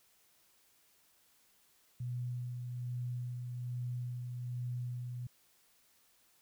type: tone with tremolo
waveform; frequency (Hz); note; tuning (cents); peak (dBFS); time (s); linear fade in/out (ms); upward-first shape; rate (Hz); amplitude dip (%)
sine; 123; B2; -7; -35; 2-5.27; 5; sine; 1.2; 35
effects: white hiss -69 dBFS RMS until 6.41 s